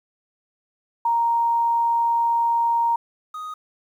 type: tone pair in turn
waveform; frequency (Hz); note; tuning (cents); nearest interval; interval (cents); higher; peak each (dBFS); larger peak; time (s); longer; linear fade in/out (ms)
sine / triangle; 932.3 / 1247.2; A#5 / D#6; 0 / +4; perfect fourth; 504; second; -17 / -28; first; 1.05-2.96 / 3.34-3.54; first; 5
effects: 9-bit